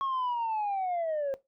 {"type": "linear sweep", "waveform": "sine", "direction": "down", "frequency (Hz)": [1100, 534], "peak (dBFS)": -26, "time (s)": [0.01, 1.34], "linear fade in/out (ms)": 0, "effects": ["noise-tail reverb RT60 0.2 s tail -19 dB re dry", "tanh soft clip ceiling -26 dBFS"]}